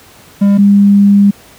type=tone pair in turn; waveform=triangle / sine; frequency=200.5 / 201.2 Hz; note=G3 / G3; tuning=+39 / +45 cents; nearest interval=unison; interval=6 cents; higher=second; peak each=-3 dBFS; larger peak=neither; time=0.41-0.58 / 0.58-1.31 s; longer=second; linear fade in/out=10 ms; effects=pink hiss -40 dBFS RMS until 1.58 s + high-pass 60 Hz 12 dB/octave